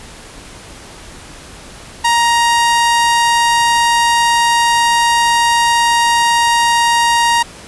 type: tone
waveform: sawtooth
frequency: 938 Hz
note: A#5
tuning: 11 cents sharp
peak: -6 dBFS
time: 2.04-7.43 s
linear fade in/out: 10 ms
effects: pink hiss -35 dBFS RMS until 7.67 s + resampled to 24000 Hz